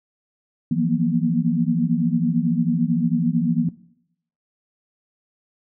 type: tone cluster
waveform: sine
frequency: 164.1 / 177.3 / 233 / 242 Hz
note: E3 / F3 / A#3 / B3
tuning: -8 / +26 / -1 / -35 cents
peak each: -23 dBFS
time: 0.71-3.69 s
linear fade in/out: 5 ms
effects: noise-tail reverb RT60 0.7 s tail -18 dB re dry